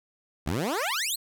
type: exponential sweep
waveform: 15% pulse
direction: up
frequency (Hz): 64.3 to 4424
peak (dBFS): -20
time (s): 0.46-1.16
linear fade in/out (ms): 10
effects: none